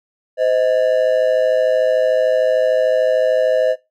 triangle ring-modulated tone, 572 Hz, D5, 46 cents flat, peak -8 dBFS, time 0.37-3.76 s, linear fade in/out 50 ms, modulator 56.7 Hz, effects noise-tail reverb RT60 0.2 s tail -17 dB re dry

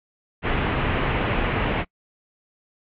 pink low-pass noise, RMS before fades -23 dBFS, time 0.42-1.85 s, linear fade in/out 50 ms, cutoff 3000 Hz, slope 48 dB/octave, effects noise-tail reverb RT60 0.1 s tail -26 dB re dry + AAC 64 kbps

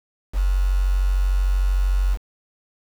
sine tone with quantisation, 46.61 Hz, F#1, 13 cents sharp, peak -16 dBFS, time 0.33-2.18 s, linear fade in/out 50 ms, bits 6, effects none

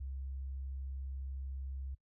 sine tone, 66.9 Hz, C2, 39 cents sharp, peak -39 dBFS, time 0-1.95 s, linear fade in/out 10 ms, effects noise-tail reverb RT60 0.1 s tail -20 dB re dry

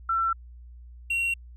sine / triangle tone pair in turn, 1345 / 2742 Hz, E6 / F7, +34 / -32 cents, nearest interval octave, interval 1234 cents, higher second, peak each -22 dBFS, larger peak neither, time 0.09-0.33 / 1.1-1.34 s, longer neither, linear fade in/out 5 ms, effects added 60 Hz sine -43 dBFS peak until 1.56 s + resampled to 32000 Hz

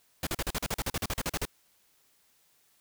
pink noise bursts, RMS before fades -31 dBFS, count 16, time 0.23-1.453 s, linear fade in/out 2 ms, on 38 ms, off 41 ms, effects white hiss -67 dBFS RMS until 2.8 s

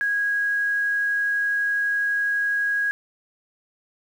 sine tone with quantisation, 1648 Hz, G#6, 14 cents flat, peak -20 dBFS, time 0.01-2.91 s, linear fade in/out 0 ms, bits 8, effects none

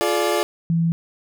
30% pulse chord, D diminished, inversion first, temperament equal with one note detuned, 349.2 / 426 / 587.3 Hz, F4 / Ab4 / D5, 0 / +44 / 0 cents, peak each -20 dBFS, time 0.01-0.43 s, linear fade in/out 0 ms
sine tone, 166.4 Hz, E3, 17 cents sharp, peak -16 dBFS, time 0.7-0.92 s, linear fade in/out 0 ms
effects none

